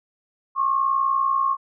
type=tone pair together; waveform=sine; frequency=1082.8 / 1143 Hz; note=C#6 / D6; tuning=-41 / -47 cents; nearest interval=minor second; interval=94 cents; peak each=-19 / -25 dBFS; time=0.55-1.57 s; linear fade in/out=50 ms; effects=none